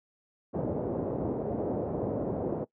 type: low-pass noise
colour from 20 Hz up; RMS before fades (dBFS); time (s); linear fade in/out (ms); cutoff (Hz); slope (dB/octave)
white; -31; 0.53-2.65; 20; 570; 24
effects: noise-tail reverb RT60 0.1 s tail -20 dB re dry + high-pass 100 Hz 12 dB/octave